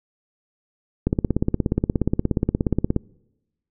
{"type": "click train", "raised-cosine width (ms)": 3, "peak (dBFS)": -6, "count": 33, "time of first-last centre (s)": [1.07, 2.963], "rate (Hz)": 16.9, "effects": ["noise-tail reverb RT60 1.0 s tail -26 dB re dry"]}